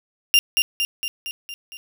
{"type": "tone with echo", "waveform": "35% pulse", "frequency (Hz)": 2794, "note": "F7", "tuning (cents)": 0, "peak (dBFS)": -10, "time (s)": [0.34, 0.39], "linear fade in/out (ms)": 0, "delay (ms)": 230, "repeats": 6, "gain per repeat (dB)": -4, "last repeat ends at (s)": 1.77, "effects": []}